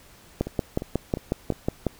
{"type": "two click trains", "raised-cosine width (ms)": 2, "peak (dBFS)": [-18, -9], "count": [4, 9], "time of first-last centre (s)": [[0.47, 1.523], [0.41, 1.867]], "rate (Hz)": [2.85, 5.49], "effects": ["pink hiss -52 dBFS RMS until 1.99 s"]}